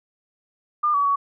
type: tone with pitch steps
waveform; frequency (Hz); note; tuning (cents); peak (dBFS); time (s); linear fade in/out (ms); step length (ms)
sine; 1204 / 1138 / 1125; D6 / C#6 / C#6; +43 / +45 / +25; -17; 0.83-1.16; 10; 110
effects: none